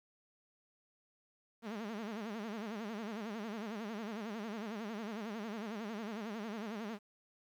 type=tone with vibrato; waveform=sawtooth; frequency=216.2 Hz; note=A3; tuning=30 cents flat; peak=-36 dBFS; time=1.62-6.99 s; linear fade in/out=50 ms; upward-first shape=sine; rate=11 Hz; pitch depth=140 cents each way; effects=low-pass 4000 Hz 12 dB/octave + 11-bit